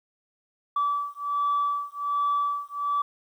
sine beating tone pair, 1153 / 1154.3 Hz, D6 / D6, -32 / -30 cents, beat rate 1.3 Hz, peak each -26 dBFS, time 0.76-3.02 s, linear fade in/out 5 ms, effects tanh soft clip ceiling -18 dBFS + 10-bit

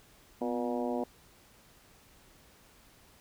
harmonic tone with a mistuned harmonic, 120 Hz, B2, 49 cents flat, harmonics 2 / 3 / 4 / 5 / 6 / 7 / 8, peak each -34 / -38 / -37 / -38 / -39 / -44 / -45 dBFS, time 0.41-1.04 s, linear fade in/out 5 ms, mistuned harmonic 2, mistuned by +63 cents, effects pink hiss -60 dBFS RMS until 3.2 s

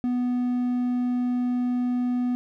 triangle tone, 246.9 Hz, B3, in tune, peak -20 dBFS, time 0.04-2.35 s, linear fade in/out 0 ms, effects none

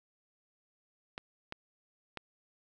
clicks, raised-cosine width 0.3 ms, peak -23 dBFS, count 3, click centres 1.179 / 1.524 / 2.173 s, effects none

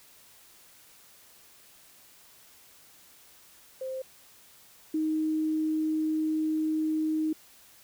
sine tone pair in turn, 523.3 / 312.6 Hz, C5 / D#4, 0 / +8 cents, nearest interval major sixth, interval 892 cents, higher first, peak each -32 / -25 dBFS, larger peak second, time 3.81-4.02 / 4.94-7.33 s, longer second, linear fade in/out 5 ms, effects white hiss -56 dBFS RMS until 7.83 s

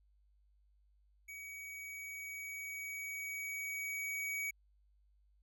square tone with level ramp, 2261 Hz, C#7, 34 cents sharp, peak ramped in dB -47 to -37 dBFS, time 1.28-4.51 s, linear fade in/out 10 ms, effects added 50 Hz sine -67 dBFS peak until 5.42 s

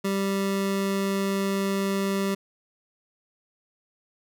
25% pulse tone, 196 Hz, G3, in tune, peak -20 dBFS, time 0.04-2.35 s, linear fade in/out 10 ms, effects none

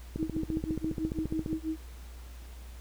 click train, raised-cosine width 3 ms, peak -20 dBFS, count 21, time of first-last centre 0.16-1.53 s, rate 14.6 Hz
sine tone with tremolo, 317.5 Hz, D#4, 35 cents sharp, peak -28 dBFS, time 0.18-1.78 s, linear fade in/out 20 ms, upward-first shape sine, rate 6.1 Hz, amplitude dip 100%
effects added 60 Hz sine -43 dBFS peak until 2.8 s + pink hiss -55 dBFS RMS until 2.8 s

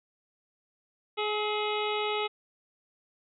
harmonic tone with a mistuned harmonic, 421.4 Hz, G#4, 25 cents sharp, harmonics 1 / 2 / 3 / 5 / 6 / 7 / 8 / 9, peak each -31 / -34 / -36 / -38 / -39 / -39 / -40 / -41 dBFS, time 1.17-2.28 s, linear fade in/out 20 ms, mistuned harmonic 3, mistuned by +25 cents, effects none

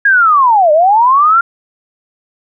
sine linear two-way sweep, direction down then up, 1661.2 to 587 to 1403 Hz, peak -5 dBFS, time 0.05-1.41 s, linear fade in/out 5 ms, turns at 0.72 s, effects none

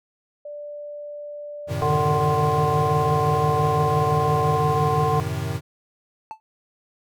sine tone, 587.3 Hz, D5, in tune, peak -32 dBFS, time 0.45-4.56 s, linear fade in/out 5 ms
square chord, F# diminished seventh, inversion none, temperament equal, 92.5 / 110 / 130.81 / 155.56 Hz, F#2 / A2 / C3 / Eb3, 0 / 0 / 0 / 0 cents, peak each -31 dBFS, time 1.67-5.61 s, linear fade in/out 50 ms
harmonic tone, 149.7 Hz, D3, 33 cents sharp, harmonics 1 / 3 / 5 / 7, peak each -24 / -24 / -24 / -24 dBFS, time 1.82-5.2 s, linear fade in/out 0 ms
triangle tone with exponential decay, 877 Hz, A5, 6 cents flat, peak -25 dBFS, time 6.31-6.4 s, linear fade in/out 0 ms, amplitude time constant 19 ms
effects none

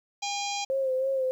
harmonic tone, 808 Hz, G#5, 48 cents flat, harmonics 1 / 3 / 4 / 5 / 6 / 7 / 8 / 9, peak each -32 / -37 / -38 / -39 / -40 / -40 / -41 / -42 dBFS, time 0.22-0.65 s, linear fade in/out 10 ms
sine tone with vibrato, 528 Hz, C5, 16 cents sharp, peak -24 dBFS, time 0.7-1.31 s, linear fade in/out 0 ms, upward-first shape sine, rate 3.1 Hz, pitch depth 42 cents each way
effects 10-bit

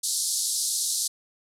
white band-pass noise, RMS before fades -27 dBFS, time 0.03-1.08 s, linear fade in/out 10 ms, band 4000 to 11000 Hz, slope 48 dB/octave, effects none

